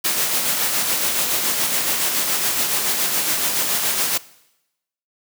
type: noise with tremolo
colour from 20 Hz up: white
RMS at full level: -19 dBFS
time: 0.04-4.18 s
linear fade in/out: 10 ms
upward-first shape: sine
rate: 7.1 Hz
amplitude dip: 35%
effects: noise-tail reverb RT60 0.9 s tail -20 dB re dry + high-pass 150 Hz 12 dB/octave